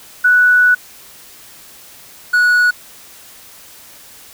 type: tone pair in turn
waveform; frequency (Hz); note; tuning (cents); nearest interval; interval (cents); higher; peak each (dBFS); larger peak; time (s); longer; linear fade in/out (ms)
sine / triangle; 1478 / 1465.2; F#6 / F#6; -2 / -17; unison; 15; first; -7; neither; 0.24-0.75 / 2.33-2.71; first; 10
effects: white hiss -40 dBFS RMS until 4.33 s